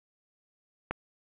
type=click; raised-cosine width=0.5 ms; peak=-16 dBFS; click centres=0.91 s; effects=resampled to 8000 Hz + 8-bit